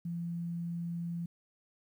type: tone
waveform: sine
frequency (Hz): 170.5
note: F3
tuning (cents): -41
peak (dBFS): -34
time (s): 0.05-1.26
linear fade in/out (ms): 5
effects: 11-bit